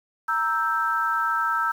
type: chord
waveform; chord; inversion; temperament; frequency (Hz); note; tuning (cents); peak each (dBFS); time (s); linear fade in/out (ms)
sine; E diminished; second; equal; 932.3 / 1318.5 / 1568; Bb5 / E6 / G6; 0 / 0 / 0; -28 / -23 / -27; 0.28-1.72; 10
effects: 8-bit